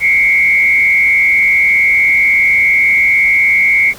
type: tone with frequency modulation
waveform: sine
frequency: 2182 Hz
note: C#7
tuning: 28 cents flat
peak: -7 dBFS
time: 0-3.94 s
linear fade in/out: 50 ms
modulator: 96.6 Hz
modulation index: 1
effects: pink hiss -34 dBFS RMS until 3.98 s